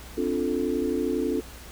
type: chord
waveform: sine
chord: D minor seventh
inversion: third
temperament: equal with one note detuned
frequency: 261.6 / 293.7 / 351.9 / 440 Hz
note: C4 / D4 / F4 / A4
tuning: 0 / 0 / +13 / 0 cents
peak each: -29 dBFS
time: 0.17-1.41 s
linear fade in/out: 10 ms
effects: added 60 Hz sine -44 dBFS peak until 1.71 s + pink hiss -45 dBFS RMS until 1.71 s